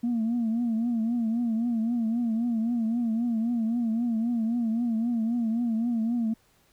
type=tone with vibrato; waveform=sine; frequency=230.9 Hz; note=A#3; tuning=16 cents flat; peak=-22 dBFS; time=0.03-6.34 s; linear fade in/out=10 ms; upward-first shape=triangle; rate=3.8 Hz; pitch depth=100 cents each way; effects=tanh soft clip ceiling -21 dBFS + pink hiss -64 dBFS RMS until 6.72 s